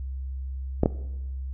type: clicks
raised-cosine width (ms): 2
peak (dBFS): -6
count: 2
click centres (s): 0.834 / 0.859
effects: noise-tail reverb RT60 1.0 s tail -17 dB re dry + added 66 Hz sine -30 dBFS peak until 1.53 s